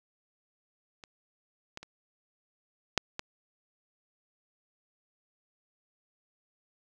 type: clicks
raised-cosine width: 0.2 ms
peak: -29 / -22 / -28 / -6 / -17 dBFS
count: 5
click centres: 1.038 / 1.774 / 1.83 / 2.977 / 3.194 s
effects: none